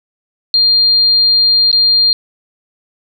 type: tone with dropouts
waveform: sine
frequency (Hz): 4200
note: C8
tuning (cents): +6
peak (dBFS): -7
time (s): 0.54-2.13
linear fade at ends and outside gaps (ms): 1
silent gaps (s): 1.715-1.728
effects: none